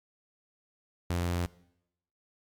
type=tone; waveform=sawtooth; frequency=87.31 Hz; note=F2; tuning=in tune; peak=-24 dBFS; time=1.1-1.46 s; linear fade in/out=0 ms; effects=noise-tail reverb RT60 0.8 s tail -21 dB re dry + MP3 96 kbps